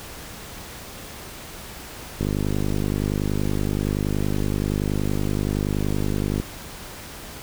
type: click train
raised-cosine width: 3 ms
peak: -11 dBFS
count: 213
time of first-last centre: 2.21-6.4 s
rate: 50.6 Hz
effects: pink hiss -38 dBFS RMS until 7.42 s